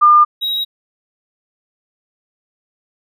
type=tone pair in turn; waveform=sine / triangle; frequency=1204 / 3822 Hz; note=D6 / A#7; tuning=+43 / +43 cents; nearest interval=octave + minor sixth; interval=2000 cents; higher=second; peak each=-5 / -15 dBFS; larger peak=first; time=0.01-0.25 / 0.41-0.65 s; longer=neither; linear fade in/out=20 ms; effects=none